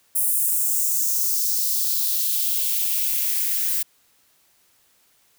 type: noise with high-pass filter sweep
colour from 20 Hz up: violet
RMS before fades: -22 dBFS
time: 0.15-3.83 s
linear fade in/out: 10 ms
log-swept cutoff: 10000 to 1600 Hz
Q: 2.2
effects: white hiss -61 dBFS RMS until 5.38 s